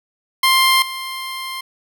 15% pulse tone with level steps, 1053 Hz, C6, 11 cents sharp, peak -5 / -19 dBFS, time 0.43-1.61 s, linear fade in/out 5 ms, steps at 0.82 s, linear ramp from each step 2 ms, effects none

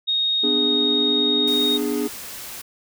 sine tone, 3729 Hz, A#7, in tune, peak -18 dBFS, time 0.07-1.78 s, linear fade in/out 20 ms
triangle chord, G# diminished, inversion first, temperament equal with one note detuned, 246.9 / 296.6 / 415.3 Hz, B3 / D4 / G#4, 0 / +17 / 0 cents, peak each -24 / -23 / -23 dBFS, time 0.43-2.08 s, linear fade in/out 10 ms
white noise, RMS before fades -35 dBFS, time 1.47-2.62 s, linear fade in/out 10 ms
effects none

